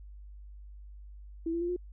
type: tone with pitch steps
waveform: sine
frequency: 329.6 / 338.5 / 347.6 / 356.9 Hz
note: E4 / E4 / F4 / F4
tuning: 0 / +46 / -8 / +38 cents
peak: -29 dBFS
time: 1.46-1.764 s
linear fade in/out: 5 ms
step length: 76 ms
effects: added 50 Hz sine -45 dBFS peak until 1.92 s